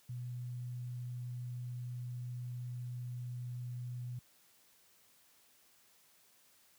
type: tone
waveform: sine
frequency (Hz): 123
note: B2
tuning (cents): -7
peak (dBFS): -39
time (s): 0.09-4.19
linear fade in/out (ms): 5
effects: white hiss -67 dBFS RMS until 6.78 s + high-pass 60 Hz 12 dB/octave